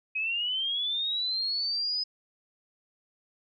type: linear sweep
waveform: sine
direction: up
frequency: 2519 to 5050 Hz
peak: -27 dBFS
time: 0.15-2.04 s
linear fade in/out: 10 ms
effects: none